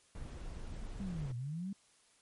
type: noise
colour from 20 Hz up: brown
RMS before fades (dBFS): -44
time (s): 0.15-1.32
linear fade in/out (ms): 2
type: linear two-way sweep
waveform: sine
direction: down then up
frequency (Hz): 203.1 to 116.54 to 203.1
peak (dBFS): -37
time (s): 1-1.73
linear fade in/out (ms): 5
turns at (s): 1.36
effects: white hiss -68 dBFS RMS until 2.21 s + MP3 48 kbps